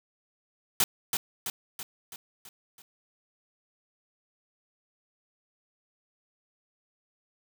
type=noise with echo; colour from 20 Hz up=white; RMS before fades=-23 dBFS; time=0.8-0.84 s; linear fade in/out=2 ms; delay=330 ms; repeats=6; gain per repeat=-5 dB; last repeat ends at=2.82 s; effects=none